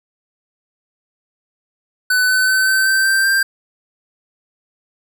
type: tone with pitch steps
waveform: square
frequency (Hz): 1500 / 1513.1 / 1526.2 / 1539.5 / 1552.9 / 1566.4 / 1580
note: F#6 / F#6 / G6 / G6 / G6 / G6 / G6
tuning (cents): +23 / +38 / -47 / -32 / -17 / -2 / +13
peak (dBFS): -13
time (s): 2.1-3.43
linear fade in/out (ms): 5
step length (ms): 190
effects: none